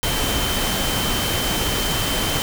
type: tone in noise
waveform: sine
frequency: 3092 Hz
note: G7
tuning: 24 cents flat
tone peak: -27 dBFS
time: 0.03-2.42 s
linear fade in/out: 0 ms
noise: pink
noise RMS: -22 dBFS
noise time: 0.03-2.42 s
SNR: -8 dB
effects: none